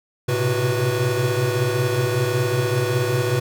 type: tone cluster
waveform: square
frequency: 110.4 / 126.8 / 132 / 367 / 490.8 Hz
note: A2 / B2 / C3 / F#4 / B4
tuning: +6 / +46 / +16 / -14 / -11 cents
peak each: -26 dBFS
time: 0.28-3.4 s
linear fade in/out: 10 ms
effects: none